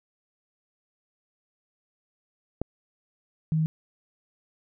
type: click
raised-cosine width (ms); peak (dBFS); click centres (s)
2; -14; 2.616
type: tone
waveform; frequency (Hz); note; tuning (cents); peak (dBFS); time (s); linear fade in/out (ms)
sine; 158; D#3; +27; -21; 3.52-3.66; 0
effects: none